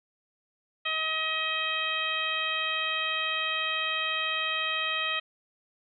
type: harmonic tone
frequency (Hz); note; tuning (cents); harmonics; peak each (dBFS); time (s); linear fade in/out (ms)
634; D#5; +32; 1 / 2 / 3 / 4 / 5 / 6; -41 / -34 / -34 / -32 / -32 / -38; 0.85-5.2; 10
effects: none